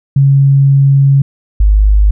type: tone pair in turn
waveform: sine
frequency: 138.1 / 51.25 Hz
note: C#3 / G#1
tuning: -6 / -22 cents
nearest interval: octave + perfect fourth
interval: 1716 cents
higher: first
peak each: -4 dBFS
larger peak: neither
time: 0.16-1.22 / 1.6-2.11 s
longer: first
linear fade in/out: 5 ms
effects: none